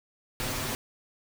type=noise with comb filter; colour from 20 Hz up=pink; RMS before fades=-32 dBFS; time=0.4-0.75 s; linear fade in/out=0 ms; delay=7.9 ms; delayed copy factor=+0.9; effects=none